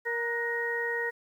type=harmonic tone with a mistuned harmonic; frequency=469 Hz; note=A#4; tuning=11 cents sharp; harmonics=1 / 2 / 3 / 4; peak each=-33 / -39 / -41 / -30 dBFS; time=0.05-1.11 s; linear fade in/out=20 ms; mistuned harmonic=3; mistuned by=+69 cents; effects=10-bit